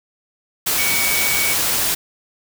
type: tone in noise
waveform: sine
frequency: 2254 Hz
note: C#7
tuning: 28 cents sharp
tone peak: -21 dBFS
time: 0.78-1.54 s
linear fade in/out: 10 ms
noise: white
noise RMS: -19 dBFS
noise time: 0.66-1.95 s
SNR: -5 dB
effects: none